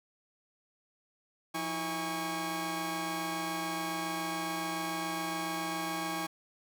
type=tone cluster; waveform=sawtooth; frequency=174.2 / 321.3 / 816 / 1113 Hz; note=F3 / E4 / G#5 / C#6; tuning=-4 / -44 / -31 / +7 cents; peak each=-39 / -34 / -34 / -35 dBFS; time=1.54-6.27 s; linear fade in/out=10 ms; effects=none